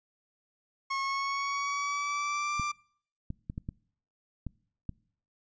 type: tone with pitch glide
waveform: 30% pulse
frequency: 1090 to 1181.8 Hz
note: C#6 to D6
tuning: -29 to +10 cents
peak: -27 dBFS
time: 0.9-2.72 s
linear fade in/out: 10 ms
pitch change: +139 cents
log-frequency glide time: 1.01-2.56 s
type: clicks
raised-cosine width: 5 ms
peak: -23 dBFS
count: 7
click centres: 2.597 / 3.304 / 3.499 / 3.579 / 3.689 / 4.467 / 4.893 s
effects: noise-tail reverb RT60 0.6 s tail -25 dB re dry + resampled to 16000 Hz